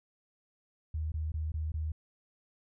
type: tone bursts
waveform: sine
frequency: 78.1 Hz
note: D#2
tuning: 7 cents sharp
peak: -31 dBFS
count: 5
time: 0.94-1.92 s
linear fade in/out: 5 ms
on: 180 ms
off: 20 ms
effects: none